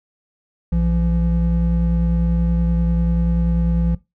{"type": "tone pair together", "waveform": "triangle", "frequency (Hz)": [60.03, 169.8], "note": ["B1", "F3"], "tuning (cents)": [-48, -48], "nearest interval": "octave + tritone", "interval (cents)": 1800, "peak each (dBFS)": -16, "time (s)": [0.72, 3.95], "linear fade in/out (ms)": 5, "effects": ["noise-tail reverb RT60 0.2 s tail -18 dB re dry"]}